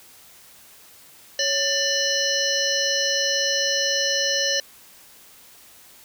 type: harmonic tone with a mistuned harmonic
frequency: 593 Hz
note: D5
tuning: 17 cents sharp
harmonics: 1 / 3 / 5 / 7 / 9 / 10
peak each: -27 / -27 / -27 / -27 / -27 / -27 dBFS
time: 1.39-4.6 s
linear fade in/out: 2 ms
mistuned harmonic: 1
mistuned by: -110 cents
effects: white hiss -49 dBFS RMS until 6.04 s